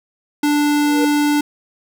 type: tone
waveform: square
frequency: 293.7 Hz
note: D4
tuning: in tune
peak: -14 dBFS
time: 0.43-1.41 s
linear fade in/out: 5 ms
type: tone with exponential growth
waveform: triangle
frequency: 477.9 Hz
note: A#4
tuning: 43 cents sharp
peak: -14 dBFS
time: 0.76-1.05 s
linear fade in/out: 5 ms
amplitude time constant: 63 ms
effects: none